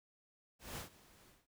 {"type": "noise with ADSR envelope", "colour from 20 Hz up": "pink", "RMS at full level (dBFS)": -44, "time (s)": [0.59, 1.47], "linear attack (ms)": 180, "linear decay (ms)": 120, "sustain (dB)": -20, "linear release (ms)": 190, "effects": []}